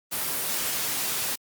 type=noise; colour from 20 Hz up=white; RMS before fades=-28 dBFS; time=0.11-1.36 s; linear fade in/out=20 ms; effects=high-pass 100 Hz 12 dB/octave + Opus 32 kbps